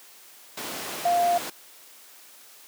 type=tone in noise; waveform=sine; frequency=698.5 Hz; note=F5; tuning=in tune; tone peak=-19 dBFS; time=1.05-1.38 s; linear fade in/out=5 ms; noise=pink; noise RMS=-32 dBFS; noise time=0.57-1.5 s; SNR=+10 dB; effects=white hiss -50 dBFS RMS until 2.67 s + high-pass 300 Hz 12 dB/octave